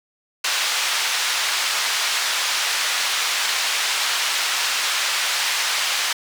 white band-pass noise, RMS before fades -22 dBFS, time 0.44-6.13 s, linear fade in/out 5 ms, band 1000 to 4900 Hz, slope 12 dB/octave, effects none

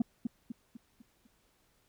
sine tone with echo, 233.5 Hz, A#3, 3 cents sharp, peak -21 dBFS, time 0-0.02 s, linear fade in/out 5 ms, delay 250 ms, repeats 5, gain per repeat -7 dB, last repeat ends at 1.27 s, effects tanh soft clip ceiling -23 dBFS + pink hiss -71 dBFS RMS until 1.88 s

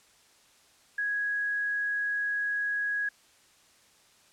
sine tone, 1661.2 Hz, G#6, in tune, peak -27 dBFS, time 0.98-3.09 s, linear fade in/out 5 ms, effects white hiss -61 dBFS RMS until 4.32 s + low-pass 9000 Hz 12 dB/octave

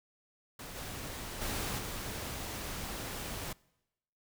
pink noise with level steps, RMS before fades -45 / -42 / -36 / -40 dBFS, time 0.59-3.53 s, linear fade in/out 5 ms, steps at 0.75 / 1.41 / 1.78 s, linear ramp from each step 10 ms, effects noise-tail reverb RT60 0.9 s tail -24 dB re dry

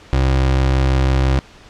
30% pulse tone, 66 Hz, C2, 16 cents sharp, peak -10 dBFS, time 0.13-1.39 s, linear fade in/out 0 ms, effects pink hiss -43 dBFS RMS until 1.69 s + low-pass 5000 Hz 12 dB/octave

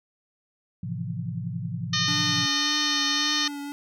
sine chord, F major seventh, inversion first, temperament just, 109.13 / 130.96 / 163.7 / 174.61 Hz, A2 / C3 / E3 / F3, -14 / +2 / -12 / 0 cents, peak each -34 dBFS, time 0.83-2.46 s, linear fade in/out 5 ms
harmonic tone, 611 Hz, D#5, 32 cents flat, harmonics 2 / 3 / 4 / 5 / 6 / 7 / 8 / 9 / 10, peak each -33 / -30 / -37 / -30 / -29 / -29 / -36 / -32 / -33 dBFS, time 1.93-3.48 s, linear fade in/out 5 ms
square tone with vibrato, 290.3 Hz, D4, 20 cents flat, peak -33 dBFS, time 2.08-3.72 s, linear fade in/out 0 ms, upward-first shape triangle, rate 1.8 Hz, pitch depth 41 cents each way
effects none

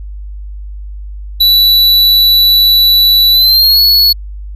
square tone with pitch glide, 3951 to 4384 Hz, B7 to C#8, 0 to -20 cents, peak -5 dBFS, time 1.4-4.13 s, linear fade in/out 10 ms, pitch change +180 cents, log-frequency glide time 3.32-3.81 s, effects added 50 Hz sine -22 dBFS peak until 4.55 s

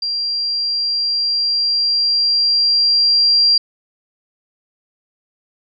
sine tone with level ramp, 4750 Hz, D8, 19 cents sharp, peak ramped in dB -18 to -9 dBFS, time 0.02-3.58 s, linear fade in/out 5 ms, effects none

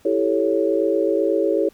sine chord, A dominant seventh, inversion second, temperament equal, 329.6 / 392 / 440 / 554.4 Hz, E4 / G4 / A4 / C#5, 0 / 0 / 0 / 0 cents, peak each -22 dBFS, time 0.05-1.69 s, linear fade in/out 5 ms, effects pink hiss -55 dBFS RMS until 1.73 s

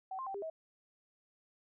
sine tone with pitch steps, 760 / 1053 / 778 / 400.6 / 641 Hz, F#5 / C6 / G5 / G4 / E5, +46 / +11 / -13 / +38 / -49 cents, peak -38 dBFS, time 0.11-0.5 s, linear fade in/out 5 ms, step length 78 ms, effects none

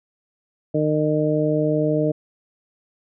harmonic tone, 152.6 Hz, D#3, 33 cents flat, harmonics 1 / 2 / 3 / 4, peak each -23 / -22 / -23 / -23 dBFS, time 0.74-2.12 s, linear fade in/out 10 ms, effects none

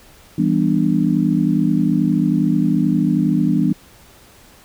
sine chord, E minor seventh, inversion none, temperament just, 164.81 / 197.78 / 247.2 / 296.7 Hz, E3 / G3 / B3 / D4, 0 / +16 / +2 / +18 cents, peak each -19 dBFS, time 0.38-3.73 s, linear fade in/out 5 ms, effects pink hiss -47 dBFS RMS until 4.64 s

